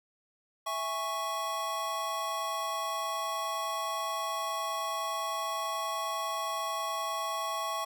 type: chord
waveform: square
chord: C# minor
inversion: first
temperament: equal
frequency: 659.3 / 830.6 / 1108.7 Hz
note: E5 / G#5 / C#6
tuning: 0 / 0 / 0 cents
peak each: -39 / -40 / -34 dBFS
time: 0.66-7.85 s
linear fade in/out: 10 ms
effects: none